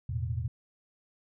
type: chord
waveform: sine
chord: E suspended fourth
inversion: none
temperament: equal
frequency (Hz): 82.41 / 110 / 123.47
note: E2 / A2 / B2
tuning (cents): 0 / 0 / 0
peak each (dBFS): -34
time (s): 0.09-0.48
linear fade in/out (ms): 5
effects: none